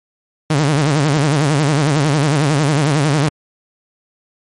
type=tone with vibrato; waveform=sawtooth; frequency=146.83 Hz; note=D3; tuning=in tune; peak=-8 dBFS; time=0.5-3.29 s; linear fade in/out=5 ms; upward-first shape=sine; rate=11 Hz; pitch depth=140 cents each way; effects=MP3 48 kbps